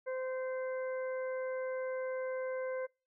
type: harmonic tone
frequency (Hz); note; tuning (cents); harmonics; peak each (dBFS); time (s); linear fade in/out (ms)
517; C5; -21; 1 / 2 / 3 / 4; -35 / -48 / -48 / -51; 0.06-2.87; 20
effects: noise-tail reverb RT60 0.3 s tail -25 dB re dry